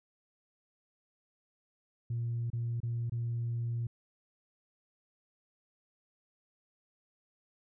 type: tone with dropouts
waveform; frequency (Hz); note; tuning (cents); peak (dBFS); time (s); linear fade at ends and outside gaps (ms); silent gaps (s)
sine; 117.6; A#2; +16; -30; 2.1-3.87; 5; 2.502-2.531 / 2.803-2.831 / 3.097-3.12
effects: tanh soft clip ceiling -28 dBFS